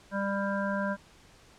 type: harmonic tone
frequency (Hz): 198.5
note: G3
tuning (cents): +22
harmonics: 1 / 3 / 5 / 7 / 8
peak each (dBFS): -31 / -33 / -36 / -40 / -36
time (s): 0.11-0.97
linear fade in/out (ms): 50
effects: pink hiss -57 dBFS RMS until 1.58 s + low-pass 8000 Hz 12 dB/octave